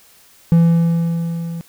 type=tone with level ramp; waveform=triangle; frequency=167.6 Hz; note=E3; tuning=29 cents sharp; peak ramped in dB=-5 to -22 dBFS; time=0.52-1.61 s; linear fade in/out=0 ms; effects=white hiss -49 dBFS RMS until 1.68 s